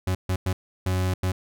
40% pulse tone bursts at uneven times, 92.5 Hz, F#2, in tune, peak -21 dBFS, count 5, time 0.07-0.15 / 0.29-0.36 / 0.46-0.53 / 0.86-1.14 / 1.23-1.32 s, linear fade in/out 5 ms, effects none

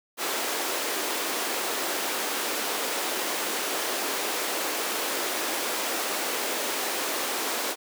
pink high-pass noise, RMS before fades -29 dBFS, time 0.17-7.76 s, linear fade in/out 50 ms, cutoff 320 Hz, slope 24 dB/octave, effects none

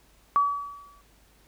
sine tone with exponential decay, 1142 Hz, D6, 49 cents flat, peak -16 dBFS, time 0.36-1.01 s, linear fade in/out 0 ms, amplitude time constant 140 ms, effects added 50 Hz sine -61 dBFS peak until 1.47 s + pink hiss -61 dBFS RMS until 1.47 s

